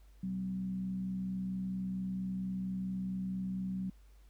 sine tone with frequency modulation, 188.2 Hz, F#3, 30 cents sharp, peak -34 dBFS, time 0.23-3.9 s, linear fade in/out 5 ms, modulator 64.4 Hz, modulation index 0.38, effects added 50 Hz sine -56 dBFS peak until 4.29 s + pink hiss -71 dBFS RMS until 4.29 s

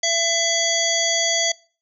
harmonic tone with a mistuned harmonic, 670 Hz, E5, 28 cents sharp, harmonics 1 / 3 / 5 / 7 / 9 / 10, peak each -25 / -25 / -25 / -25 / -25 / -25 dBFS, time 0.03-1.52 s, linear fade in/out 5 ms, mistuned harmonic 7, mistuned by -28 cents, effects noise-tail reverb RT60 0.4 s tail -23 dB re dry

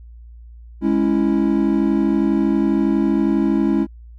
triangle chord, C# minor, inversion second, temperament equal, 207.7 / 277.2 / 329.6 Hz, G#3 / C#4 / E4, 0 / 0 / 0 cents, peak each -17 dBFS, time 0.81-3.87 s, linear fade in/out 50 ms, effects added 58 Hz sine -37 dBFS peak until 4.18 s

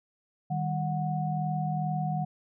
sine tone cluster, 155.3 / 197.7 / 734 Hz, D#3 / G3 / F#5, -3 / +15 / -14 cents, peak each -29 / -36 / -32 dBFS, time 0.5-2.25 s, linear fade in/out 10 ms, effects none

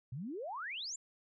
sine exponential sweep, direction up, 115 to 7530 Hz, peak -39 dBFS, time 0.12-0.96 s, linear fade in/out 5 ms, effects none

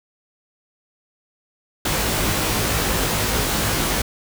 pink noise with comb filter, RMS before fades -21 dBFS, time 1.85-4.02 s, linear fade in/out 5 ms, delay 19 ms, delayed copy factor +1, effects none

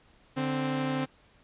sawtooth tone pair together, 146.82 / 261.6 Hz, D3 / C4, 0 / 0 cents, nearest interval minor seventh, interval 1000 cents, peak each -29 / -25 dBFS, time 0.36-1.06 s, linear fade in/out 20 ms, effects pink hiss -61 dBFS RMS until 1.43 s + resampled to 8000 Hz

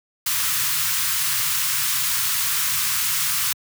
white band-stop noise, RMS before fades -22 dBFS, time 0.26-3.53 s, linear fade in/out 5 ms, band 160 to 1000 Hz, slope 48 dB/octave, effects high-pass 100 Hz 12 dB/octave

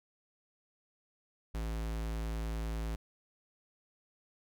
square tone, 55 Hz, A1, in tune, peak -35 dBFS, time 1.54-2.96 s, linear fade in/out 10 ms, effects none

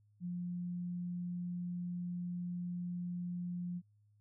sine tone, 176.5 Hz, F3, 19 cents sharp, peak -37 dBFS, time 0.2-3.82 s, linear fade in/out 50 ms, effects added 104 Hz sine -66 dBFS peak until 4.2 s

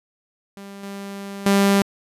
sawtooth tone with level steps, 198.5 Hz, G3, 22 cents sharp, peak -32 / -27 / -10 dBFS, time 0.57-1.82 s, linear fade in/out 0 ms, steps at 0.83 / 1.46 s, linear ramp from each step 2 ms, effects resampled to 32000 Hz

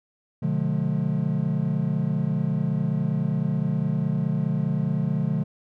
triangle chord, B diminished seventh, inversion none, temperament just, 123.47 / 148.16 / 177.8 / 213.4 Hz, B2 / D3 / F3 / Ab3, 0 / +16 / +31 / +47 cents, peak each -29 / -23 / -25 / -27 dBFS, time 0.42-5.44 s, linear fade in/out 10 ms, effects none

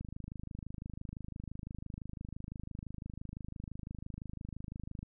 click train, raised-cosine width 5 ms, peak -30 dBFS, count 131, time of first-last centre 0.01-5.029 s, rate 25.9 Hz, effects none

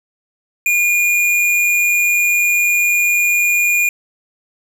sine tone with hard clipping, 2428 Hz, D#7, 43 cents flat, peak -13 dBFS, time 0.66-3.89 s, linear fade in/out 2 ms, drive 15 dB, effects none

